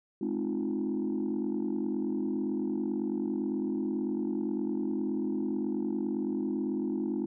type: chord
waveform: sine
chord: F minor seventh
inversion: first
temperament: equal with one note detuned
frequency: 211.4 / 261.6 / 311.1 / 349.2 Hz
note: Ab3 / C4 / Eb4 / F4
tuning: +31 / 0 / 0 / 0 cents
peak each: -33 / -33 / -33 / -34 dBFS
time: 0.21-7.26 s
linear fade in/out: 5 ms
effects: tanh soft clip ceiling -23 dBFS